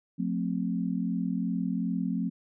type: tone cluster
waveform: sine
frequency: 179 / 221.6 / 261.5 Hz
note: F3 / A3 / C4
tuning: +43 / +13 / -1 cents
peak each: -30 / -32 / -32 dBFS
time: 0.18-2.3 s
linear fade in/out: 20 ms
effects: none